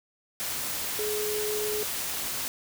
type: tone in noise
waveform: sine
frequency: 422.6 Hz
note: G#4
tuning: 30 cents sharp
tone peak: -29 dBFS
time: 0.99-1.83 s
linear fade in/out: 0 ms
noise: white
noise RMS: -32 dBFS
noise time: 0.4-2.48 s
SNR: 0 dB
effects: none